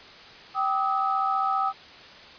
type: tone cluster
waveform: sine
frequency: 777 / 1206 / 1281 Hz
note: G5 / D6 / E6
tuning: -16 / +46 / -50 cents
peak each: -26 / -31 / -25 dBFS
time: 0.54-1.73 s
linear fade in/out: 50 ms
effects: white hiss -46 dBFS RMS until 2.38 s + resampled to 11025 Hz